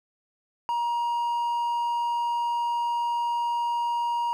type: tone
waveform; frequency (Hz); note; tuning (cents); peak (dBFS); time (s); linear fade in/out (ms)
triangle; 947; A#5; +27; -22; 0.69-4.33; 0
effects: none